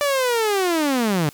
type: linear sweep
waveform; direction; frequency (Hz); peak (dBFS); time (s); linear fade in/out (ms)
sawtooth; down; 587 to 140.8; -14; 0.01-1.29; 0
effects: white hiss -48 dBFS RMS until 1.33 s